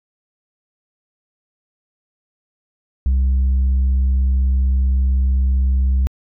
sine tone, 65.41 Hz, C2, in tune, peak -10 dBFS, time 3.06-6.07 s, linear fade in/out 0 ms, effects tanh soft clip ceiling -12 dBFS

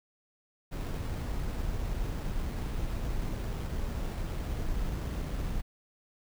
brown noise with sample-and-hold, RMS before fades -33 dBFS, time 0.71-5.62 s, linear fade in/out 20 ms, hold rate 6300 Hz, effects none

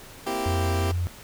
20% pulse chord, C dominant seventh, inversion third, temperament equal, 233.1 / 261.6 / 329.6 / 392 Hz, Bb3 / C4 / E4 / G4, 0 / 0 / 0 / 0 cents, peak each -30 / -30 / -28 / -24 dBFS, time 0.26-0.92 s, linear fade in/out 10 ms
sine tone with vibrato, 88.1 Hz, F2, 16 cents sharp, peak -23 dBFS, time 0.46-1.07 s, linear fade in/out 0 ms, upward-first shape sine, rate 2.8 Hz, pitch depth 10 cents each way
effects pink hiss -45 dBFS RMS until 1.23 s

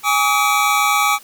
square tone cluster, 824 / 1140 / 1268 / 2301 Hz, G#5 / C#6 / D#6 / D7, -14 / +48 / +32 / -36 cents, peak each -20 dBFS, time 0.03-1.19 s, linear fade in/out 50 ms, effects white hiss -44 dBFS RMS until 1.23 s

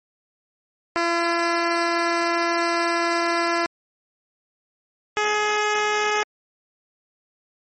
10% pulse tone pair in turn, 339.7 / 421.3 Hz, F4 / G#4, -48 / +25 cents, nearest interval major third, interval 373 cents, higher second, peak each -11 dBFS, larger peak neither, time 0.96-3.66 / 5.17-6.23 s, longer first, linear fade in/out 0 ms, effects low-pass 6000 Hz 12 dB/octave + MP3 32 kbps

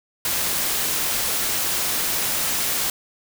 white noise, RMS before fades -23 dBFS, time 0.25-2.9 s, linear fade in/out 2 ms, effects none

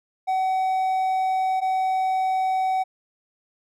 triangle tone pair in turn, 755 / 755 Hz, F#5 / F#5, +35 / +35 cents, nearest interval unison, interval 0 cents, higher neither, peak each -18 dBFS, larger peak neither, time 0.27-1.61 / 1.61-2.84 s, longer first, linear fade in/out 20 ms, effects none

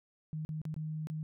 sine tone with dropouts, 155.56 Hz, D#3, in tune, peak -35 dBFS, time 0.33-1.23 s, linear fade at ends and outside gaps 0 ms, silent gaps 0.45-0.491 / 0.616-0.653 / 0.742-0.764 / 1.071-1.1 s, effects none

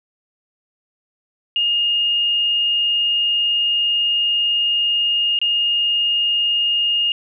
sine tone with dropouts, 2841 Hz, F7, 29 cents sharp, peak -15 dBFS, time 1.56-7.12 s, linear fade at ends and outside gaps 1 ms, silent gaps 5.389-5.415 s, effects none

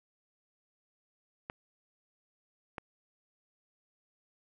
clicks, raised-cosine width 0.5 ms, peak -23 dBFS, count 2, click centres 1.499 / 2.782 s, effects none

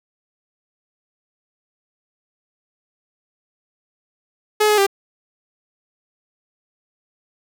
sawtooth tone with pitch steps, 424.8 / 421.5 / 395.1 Hz, G#4 / G#4 / G4, +39 / +26 / +14 cents, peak -9 dBFS, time 4.6-4.867 s, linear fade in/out 10 ms, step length 89 ms, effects none

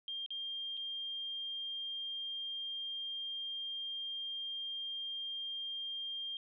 sine tone with dropouts, 3200 Hz, G7, 35 cents sharp, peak -38 dBFS, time 0.08-6.37 s, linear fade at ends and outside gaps 1 ms, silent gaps 0.262-0.305 / 0.77-0.774 s, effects none

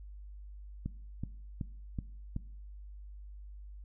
click train, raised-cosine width 5 ms, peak -23 dBFS, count 5, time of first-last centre 0.86-2.364 s, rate 2.66 Hz, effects noise-tail reverb RT60 0.6 s tail -19 dB re dry + added 50 Hz sine -45 dBFS peak until 3.84 s

